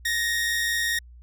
sawtooth tone pair together, 1760 / 1864.7 Hz, A6 / A#6, 0 / 0 cents, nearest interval minor second, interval 100 cents, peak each -29 / -20 dBFS, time 0.05-0.99 s, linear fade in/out 5 ms, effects added 60 Hz sine -44 dBFS peak until 1.22 s

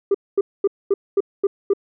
sine tone bursts, 397.2 Hz, G4, 23 cents sharp, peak -11 dBFS, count 7, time 0.11-1.735 s, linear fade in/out 5 ms, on 35 ms, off 230 ms, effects tanh soft clip ceiling -11 dBFS

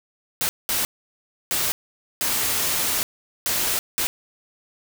white noise bursts at uneven times, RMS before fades -23 dBFS, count 6, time 0.41-0.49 / 0.69-0.85 / 1.51-1.72 / 2.21-3.03 / 3.46-3.79 / 3.98-4.07 s, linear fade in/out 0 ms, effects none

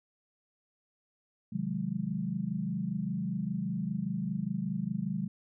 sine chord, Ab dominant seventh, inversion first, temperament equal with one note detuned, 130.81 / 155.56 / 182.66 / 207.7 Hz, C3 / Eb3 / Gb3 / Ab3, 0 / 0 / -22 / 0 cents, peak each -40 / -38 / -34 / -35 dBFS, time 1.52-5.28 s, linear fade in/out 10 ms, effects none

